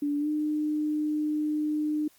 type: tone with pitch glide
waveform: sine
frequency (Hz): 290 to 302.8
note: D4 to D#4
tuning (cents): -22 to -47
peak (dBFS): -25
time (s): 0.02-2.08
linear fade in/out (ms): 5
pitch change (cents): +75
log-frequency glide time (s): 0.19-0.28
effects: white hiss -61 dBFS RMS until 2.18 s + Opus 32 kbps